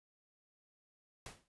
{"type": "noise with exponential decay", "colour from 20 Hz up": "pink", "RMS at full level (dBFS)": -45, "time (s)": [1.26, 1.48], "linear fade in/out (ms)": 1, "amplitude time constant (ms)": 47, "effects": ["noise-tail reverb RT60 0.1 s tail -25 dB re dry", "resampled to 24000 Hz"]}